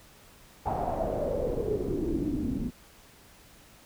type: noise with low-pass filter sweep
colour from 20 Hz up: pink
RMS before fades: -30 dBFS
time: 0.65-2.71 s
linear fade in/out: 20 ms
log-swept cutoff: 830 to 230 Hz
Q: 6.6
effects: pink hiss -55 dBFS RMS until 3.85 s